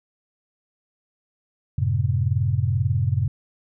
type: chord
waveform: sine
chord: F# diminished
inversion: none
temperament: just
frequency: 92.5 / 111 / 133.2 Hz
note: F#2 / A2 / C3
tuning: 0 / +16 / +31 cents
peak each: -23 dBFS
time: 1.78-3.28 s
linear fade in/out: 5 ms
effects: none